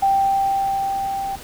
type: tone with level ramp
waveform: sine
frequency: 784 Hz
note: G5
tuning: in tune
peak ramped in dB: -13 to -23 dBFS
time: 0.02-1.36 s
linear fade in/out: 10 ms
effects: pink hiss -38 dBFS RMS until 1.43 s

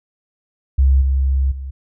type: tone with level steps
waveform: sine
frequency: 67.1 Hz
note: C2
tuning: 44 cents sharp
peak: -9 / -13 / -25 dBFS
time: 0.78-1.71 s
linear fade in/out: 10 ms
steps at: 1.01 / 1.51 s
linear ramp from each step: 10 ms
effects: none

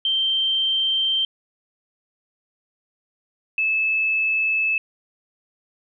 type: tone pair in turn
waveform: sine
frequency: 3136 / 2611 Hz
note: G7 / E7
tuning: 0 / -17 cents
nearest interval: minor third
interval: 317 cents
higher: first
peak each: -18 dBFS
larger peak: neither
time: 0.05-1.25 / 3.58-4.78 s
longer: neither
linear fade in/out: 2 ms
effects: none

